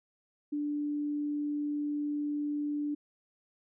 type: tone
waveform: sine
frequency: 293.7 Hz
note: D4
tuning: in tune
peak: -30 dBFS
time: 0.52-2.95 s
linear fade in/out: 10 ms
effects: none